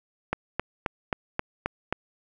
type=click train; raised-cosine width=0.5 ms; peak=-10 dBFS; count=7; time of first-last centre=0.33-1.926 s; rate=3.76 Hz; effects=none